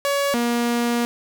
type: tone pair in turn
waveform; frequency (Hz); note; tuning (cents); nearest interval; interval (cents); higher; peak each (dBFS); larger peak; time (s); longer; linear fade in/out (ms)
sawtooth; 563 / 237.8; C#5 / A#3; +27 / +35; octave + minor third; 1492; first; -15; neither; 0.05-0.34 / 0.34-1.05; second; 0
effects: none